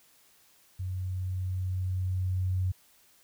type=tone with level ramp; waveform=sine; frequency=92.5 Hz; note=F#2; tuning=in tune; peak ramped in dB=-31 to -25 dBFS; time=0.79-2.72 s; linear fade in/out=10 ms; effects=white hiss -62 dBFS RMS until 3.23 s